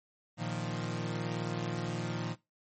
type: chord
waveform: sawtooth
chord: Bb suspended fourth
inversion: none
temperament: equal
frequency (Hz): 116.54 / 155.56 / 174.61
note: Bb2 / Eb3 / F3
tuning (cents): 0 / 0 / 0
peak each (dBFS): -34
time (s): 0.37-2.36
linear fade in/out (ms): 50
effects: noise-tail reverb RT60 0.2 s tail -18 dB re dry + MP3 32 kbps